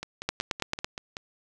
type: two click trains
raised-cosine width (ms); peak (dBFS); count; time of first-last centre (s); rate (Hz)
0.2; -9 / -18; 6 / 7; 0.29-0.845 / 0.03-1.169; 9.01 / 5.27
effects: none